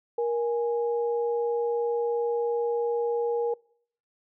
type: tone pair together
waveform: sine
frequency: 471.5 / 829 Hz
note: A#4 / G#5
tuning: +20 / -3 cents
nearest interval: minor seventh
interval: 977 cents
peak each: -24 / -34 dBFS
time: 0.18-3.54 s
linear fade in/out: 5 ms
effects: noise-tail reverb RT60 0.6 s tail -25 dB re dry